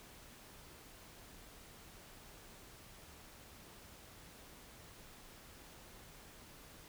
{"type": "silence", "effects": ["pink hiss -57 dBFS RMS until 6.88 s"]}